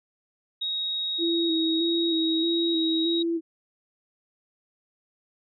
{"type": "tone with pitch glide", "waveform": "sine", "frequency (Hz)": [3777, 3805], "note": ["A#7", "A#7"], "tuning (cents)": [22, 35], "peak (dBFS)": -26, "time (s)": [0.61, 3.23], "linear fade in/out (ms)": 10, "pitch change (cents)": 13, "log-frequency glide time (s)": [1.66, 2.77]}
{"type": "tone with vibrato", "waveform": "sine", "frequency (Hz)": 329.6, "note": "E4", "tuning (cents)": 0, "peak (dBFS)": -23, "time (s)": [1.18, 3.41], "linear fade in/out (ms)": 50, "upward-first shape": "square", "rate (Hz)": 1.6, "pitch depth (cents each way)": 29}
{"effects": []}